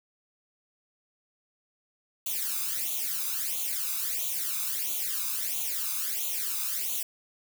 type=noise with flanger; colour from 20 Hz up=blue; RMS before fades=-31 dBFS; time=2.26-7.03 s; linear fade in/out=5 ms; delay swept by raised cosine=0.29 to 0.82 ms; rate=1.5 Hz; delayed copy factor=+0.85; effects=none